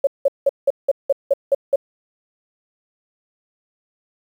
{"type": "tone bursts", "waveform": "sine", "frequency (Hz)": 554.4, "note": "C#5", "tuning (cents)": 0, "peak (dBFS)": -11, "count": 9, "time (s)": [0.04, 1.759], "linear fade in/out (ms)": 5, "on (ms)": 31, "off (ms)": 180, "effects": ["8-bit"]}